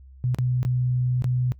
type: tone with dropouts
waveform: sine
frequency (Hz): 125.3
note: B2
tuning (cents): +25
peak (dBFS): -20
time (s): 0.24-1.52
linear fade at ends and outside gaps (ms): 0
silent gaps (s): 0.346-0.386 / 0.63-0.65 / 1.222-1.243
effects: noise-tail reverb RT60 0.1 s tail -21 dB re dry + added 66 Hz sine -44 dBFS peak until 1.59 s